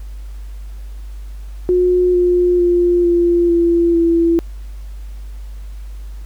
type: tone with pitch steps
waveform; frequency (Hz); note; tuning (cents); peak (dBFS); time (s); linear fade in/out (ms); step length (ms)
sine; 360.7 / 355.5 / 350.4 / 345.4 / 340.5 / 335.6; F#4 / F4 / F4 / F4 / F4 / E4; -44 / +31 / +6 / -19 / -44 / +31; -10; 1.69-4.39; 0; 450
effects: added 50 Hz sine -27 dBFS peak until 6.25 s + pink hiss -50 dBFS RMS until 6.25 s